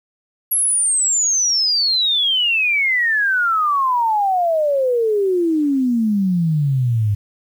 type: exponential sweep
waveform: sine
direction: down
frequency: 11450 to 100.3 Hz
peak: -14 dBFS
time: 0.51-7.15 s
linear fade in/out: 10 ms
effects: 8-bit